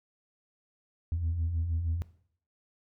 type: beating tone pair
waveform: sine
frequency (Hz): 77.2 / 83.6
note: D#2 / E2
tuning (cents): -13 / +25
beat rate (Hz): 6.4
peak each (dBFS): -35 / -27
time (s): 1.12-2.02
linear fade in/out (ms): 0
effects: noise-tail reverb RT60 0.6 s tail -19 dB re dry + tanh soft clip ceiling -24 dBFS